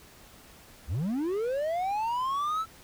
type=linear sweep; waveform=triangle; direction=up; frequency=55.6 to 1336 Hz; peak=-25 dBFS; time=0.87-2.66 s; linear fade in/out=50 ms; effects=pink hiss -53 dBFS RMS until 2.83 s